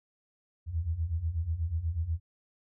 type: beating tone pair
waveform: sine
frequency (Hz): 77.2 / 85.4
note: D#2 / F2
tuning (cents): -13 / -38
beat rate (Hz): 8.2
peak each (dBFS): -34 / -30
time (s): 0.66-2.2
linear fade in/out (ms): 50
effects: none